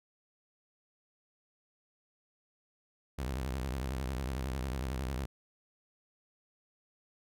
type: tone with vibrato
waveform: sawtooth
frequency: 65.2 Hz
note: C2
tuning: 5 cents flat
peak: -30 dBFS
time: 3.18-5.26 s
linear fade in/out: 10 ms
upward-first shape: sine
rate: 11 Hz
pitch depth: 160 cents each way
effects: none